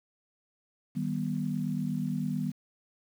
sine chord, Eb augmented, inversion none, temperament just, 155.56 / 194.45 / 243.1 Hz, Eb3 / G3 / B3, 0 / -14 / -27 cents, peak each -33 dBFS, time 0.95-2.52 s, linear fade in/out 20 ms, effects 9-bit

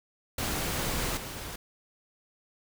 pink noise with level steps, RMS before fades -31 / -39 dBFS, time 0.38-1.56 s, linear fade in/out 5 ms, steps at 1.17 s, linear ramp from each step 2 ms, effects none

